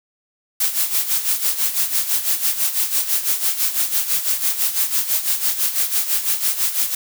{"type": "noise with tremolo", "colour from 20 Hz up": "blue", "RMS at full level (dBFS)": -17, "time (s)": [0.6, 6.95], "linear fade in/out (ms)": 5, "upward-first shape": "sine", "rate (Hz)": 6, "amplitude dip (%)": 70, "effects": []}